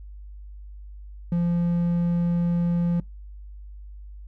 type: tone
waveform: triangle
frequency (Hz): 172.5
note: F3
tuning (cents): -21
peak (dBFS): -18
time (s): 1.32-3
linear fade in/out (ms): 2
effects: noise-tail reverb RT60 0.2 s tail -25 dB re dry + added 50 Hz sine -38 dBFS peak until 4.27 s